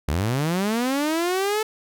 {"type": "linear sweep", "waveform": "sawtooth", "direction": "up", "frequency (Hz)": [66, 440], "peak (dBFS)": -17, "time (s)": [0.08, 1.63], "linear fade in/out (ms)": 5, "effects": []}